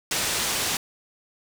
white low-pass noise, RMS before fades -26 dBFS, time 0.11-0.77 s, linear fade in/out 2 ms, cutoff 8100 Hz, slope 12 dB/octave, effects none

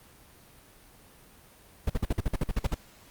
brown noise bursts, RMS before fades -25 dBFS, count 12, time 1.87-2.745 s, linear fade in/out 5 ms, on 28 ms, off 49 ms, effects pink hiss -55 dBFS RMS until 3.1 s + Opus 32 kbps

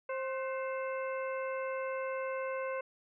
harmonic tone with a mistuned harmonic, 528 Hz, C5, 16 cents sharp, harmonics 1 / 2 / 3 / 4 / 5, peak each -35 / -41 / -45 / -47 / -49 dBFS, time 0.09-2.81 s, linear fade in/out 5 ms, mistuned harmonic 3, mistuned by -69 cents, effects none

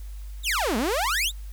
sawtooth exponential two-way sweep, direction down then up, 4016 to 203.7 to 4016 Hz, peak -19 dBFS, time 0.43-1.32 s, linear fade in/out 50 ms, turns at 0.77 s, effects added 50 Hz sine -34 dBFS peak until 1.52 s + white hiss -55 dBFS RMS until 1.52 s

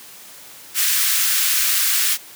white high-pass noise, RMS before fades -18 dBFS, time 0.74-2.18 s, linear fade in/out 50 ms, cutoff 1400 Hz, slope 24 dB/octave, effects white hiss -41 dBFS RMS until 2.35 s + high-pass 100 Hz 12 dB/octave

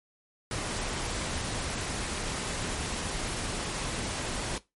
pink noise, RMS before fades -33 dBFS, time 0.51-4.58 s, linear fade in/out 2 ms, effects noise-tail reverb RT60 0.2 s tail -18 dB re dry + MP3 48 kbps

